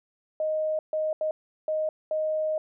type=tone bursts at uneven times; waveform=sine; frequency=622.3 Hz; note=D#5; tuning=in tune; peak=-24 dBFS; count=5; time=0.4-0.79 / 0.93-1.13 / 1.21-1.31 / 1.68-1.89 / 2.11-2.58 s; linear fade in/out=2 ms; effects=none